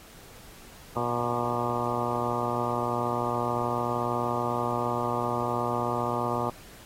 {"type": "harmonic tone with a mistuned harmonic", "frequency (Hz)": 120.3, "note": "B2", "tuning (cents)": -45, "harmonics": [1, 2, 3, 4, 5, 6, 7, 8, 9, 10], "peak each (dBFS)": [-35, -35, -35, -35, -35, -35, -35, -35, -35, -35], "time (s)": [0.96, 6.5], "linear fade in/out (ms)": 5, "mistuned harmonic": 8, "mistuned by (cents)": -20, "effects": ["pink hiss -50 dBFS RMS until 6.85 s", "AAC 48 kbps"]}